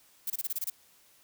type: noise bursts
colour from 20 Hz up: violet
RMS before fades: -32 dBFS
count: 8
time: 0.27-0.7 s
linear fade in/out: 5 ms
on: 31 ms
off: 26 ms
effects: white hiss -62 dBFS RMS until 1.23 s